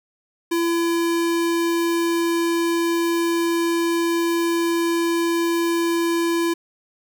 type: tone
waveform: square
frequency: 337.4 Hz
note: E4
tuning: 40 cents sharp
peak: -19 dBFS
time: 0.51-6.54 s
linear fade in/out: 10 ms
effects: 9-bit